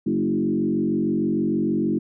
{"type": "tone with frequency modulation", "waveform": "sine", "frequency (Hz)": 270, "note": "C#4", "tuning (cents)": -45, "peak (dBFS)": -19, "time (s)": [0.06, 1.99], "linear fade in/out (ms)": 10, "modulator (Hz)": 46.5, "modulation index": 1.9, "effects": []}